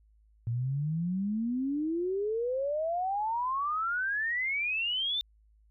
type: exponential sweep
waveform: sine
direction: up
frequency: 113.5 to 3627 Hz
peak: -28 dBFS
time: 0.47-5.21 s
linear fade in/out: 0 ms
effects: added 53 Hz sine -60 dBFS peak until 5.7 s